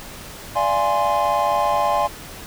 triangle chord, D half-diminished seventh, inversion none, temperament equal with one note detuned, 587.3 / 686.1 / 830.6 / 1046.5 Hz, D5 / F5 / Ab5 / C6, 0 / -31 / 0 / 0 cents, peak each -22 / -21 / -19 / -20 dBFS, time 0.55-2.08 s, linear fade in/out 20 ms, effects pink hiss -37 dBFS RMS until 2.46 s

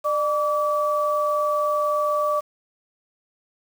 sine tone pair together, 599.4 / 1152 Hz, D5 / D6, +35 / -34 cents, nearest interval major seventh, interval 1131 cents, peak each -22 dBFS, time 0.04-2.41 s, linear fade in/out 20 ms, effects 7-bit

